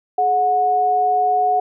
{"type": "tone pair together", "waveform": "sine", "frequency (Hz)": [424, 731], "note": ["G#4", "F#5"], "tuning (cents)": [36, -21], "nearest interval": "major sixth", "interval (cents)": 943, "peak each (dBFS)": [-24, -14], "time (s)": [0.18, 1.6], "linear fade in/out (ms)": 5, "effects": []}